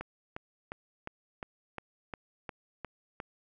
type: click train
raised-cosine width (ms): 0.5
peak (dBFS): -23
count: 10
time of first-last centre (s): 0.01-3.201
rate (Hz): 2.82
effects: none

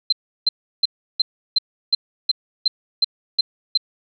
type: tone bursts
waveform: sine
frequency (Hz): 4109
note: C8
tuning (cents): -32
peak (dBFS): -12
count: 11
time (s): 0.1-3.775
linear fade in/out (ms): 5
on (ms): 25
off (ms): 340
effects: none

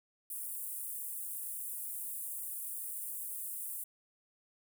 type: high-pass noise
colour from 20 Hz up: pink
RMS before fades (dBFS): -41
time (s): 0.3-3.84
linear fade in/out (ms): 5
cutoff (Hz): 8900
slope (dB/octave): 48
effects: none

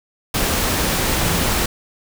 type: tone in noise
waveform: sine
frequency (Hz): 170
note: F3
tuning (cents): -46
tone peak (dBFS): -23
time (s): 1.2-1.42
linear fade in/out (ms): 5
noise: pink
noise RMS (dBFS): -19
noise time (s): 0.34-1.66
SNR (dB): -7
effects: none

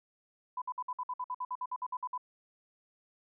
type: tone bursts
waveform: sine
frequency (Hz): 1000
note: B5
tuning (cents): +21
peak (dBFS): -33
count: 16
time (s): 0.57-2.178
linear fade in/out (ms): 5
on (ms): 48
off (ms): 56
effects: none

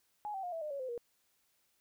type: tone with pitch steps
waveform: sine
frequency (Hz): 837 / 772 / 712 / 656.7 / 605.7 / 558.6 / 515.2 / 475.2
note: G#5 / G5 / F5 / E5 / D#5 / C#5 / C5 / A#4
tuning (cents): +13 / -27 / +33 / -7 / -47 / +13 / -27 / +33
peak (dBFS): -37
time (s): 0.25-0.978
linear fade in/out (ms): 0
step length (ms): 91
effects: white hiss -75 dBFS RMS until 1.8 s

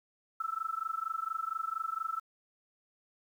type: tone with amplitude modulation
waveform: sine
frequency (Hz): 1318.5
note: E6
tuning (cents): 0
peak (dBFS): -29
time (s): 0.4-2.2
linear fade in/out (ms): 5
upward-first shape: sine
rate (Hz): 24.3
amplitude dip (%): 95
effects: 10-bit

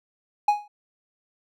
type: tone with exponential decay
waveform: triangle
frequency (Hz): 830.6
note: G#5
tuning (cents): 0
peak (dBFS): -11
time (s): 0.48-0.68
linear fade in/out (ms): 5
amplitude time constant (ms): 43
effects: none

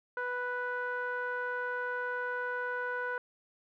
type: tone with low-pass filter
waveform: sawtooth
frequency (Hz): 493.9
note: B4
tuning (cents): 0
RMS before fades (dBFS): -35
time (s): 0.17-3.18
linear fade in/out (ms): 2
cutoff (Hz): 1400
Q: 6.1
effects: none

